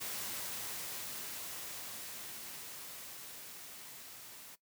white noise with level ramp, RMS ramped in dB -40 to -52 dBFS, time 0-4.56 s, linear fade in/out 20 ms, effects noise-tail reverb RT60 0.1 s tail -17 dB re dry + high-pass 80 Hz 12 dB/octave

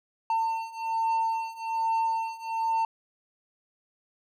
triangle beating tone pair, 901 / 902.2 Hz, A5 / A5, +41 / +43 cents, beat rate 1.2 Hz, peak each -28 / -26 dBFS, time 0.3-2.85 s, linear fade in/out 2 ms, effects none

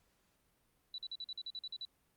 sine tone bursts, 3951 Hz, B7, in tune, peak -40 dBFS, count 11, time 0.94-1.851 s, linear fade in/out 2 ms, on 41 ms, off 46 ms, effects pink hiss -75 dBFS RMS until 2.16 s + Opus 48 kbps

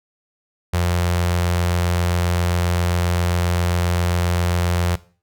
sawtooth tone with notch filter, 87.5 Hz, F2, 4 cents sharp, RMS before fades -19 dBFS, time 0.73-4.96 s, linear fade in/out 10 ms, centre 270 Hz, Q 1.6, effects noise-tail reverb RT60 0.4 s tail -18 dB re dry

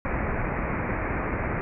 pink low-pass noise, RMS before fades -28 dBFS, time 0.05-1.61 s, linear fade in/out 0 ms, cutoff 2400 Hz, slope 96 dB/octave, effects none

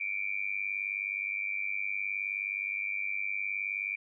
sine tone with amplitude modulation, 2349 Hz, D7, in tune, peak -27 dBFS, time 0-3.96 s, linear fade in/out 10 ms, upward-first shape sine, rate 99.3 Hz, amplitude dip 95%, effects none

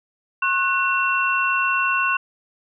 sine tone cluster, 1083 / 1480 / 2717 Hz, C#6 / F#6 / F7, -41 / 0 / -48 cents, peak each -22 dBFS, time 0.42-2.17 s, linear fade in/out 5 ms, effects none

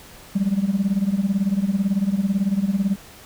sine tone with tremolo, 196.6 Hz, G3, 5 cents sharp, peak -13 dBFS, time 0.35-2.96 s, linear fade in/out 10 ms, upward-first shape sine, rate 18 Hz, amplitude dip 85%, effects tanh soft clip ceiling -13 dBFS + pink hiss -44 dBFS RMS until 3.25 s

